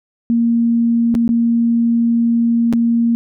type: tone with dropouts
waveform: sine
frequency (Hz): 233.1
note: A#3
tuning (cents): 0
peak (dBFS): -11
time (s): 0.3-3.15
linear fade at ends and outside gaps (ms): 0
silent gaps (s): 1.143-1.151 / 1.278-1.291 / 2.727-2.735
effects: none